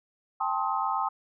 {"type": "chord", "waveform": "sine", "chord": "A half-diminished seventh", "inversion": "third", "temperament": "just", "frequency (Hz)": [792, 880, 1056, 1267.2], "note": ["G5", "A5", "C6", "Eb6"], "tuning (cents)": [18, 0, 16, 31], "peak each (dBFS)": -31, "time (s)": [0.4, 1.09], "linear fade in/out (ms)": 10, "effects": []}